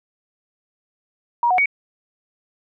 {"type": "tone with pitch steps", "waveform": "sine", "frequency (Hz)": [950, 733, 2244], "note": ["A#5", "F#5", "C#7"], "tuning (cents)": [33, -16, 21], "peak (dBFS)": -14, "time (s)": [1.43, 1.658], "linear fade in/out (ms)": 2, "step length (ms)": 76, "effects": []}